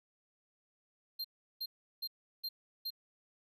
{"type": "tone bursts", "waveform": "square", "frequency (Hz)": 4186, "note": "C8", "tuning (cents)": 0, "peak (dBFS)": -37, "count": 5, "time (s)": [1.19, 2.905], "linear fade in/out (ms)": 10, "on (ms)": 55, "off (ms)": 360, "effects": []}